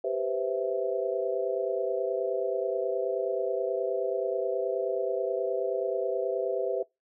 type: chord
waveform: sine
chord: C major seventh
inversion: second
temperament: equal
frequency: 392 / 493.9 / 523.3 / 659.3 Hz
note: G4 / B4 / C5 / E5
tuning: 0 / 0 / 0 / 0 cents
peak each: -32 dBFS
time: 0.04-6.83 s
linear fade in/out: 5 ms
effects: noise-tail reverb RT60 0.2 s tail -23 dB re dry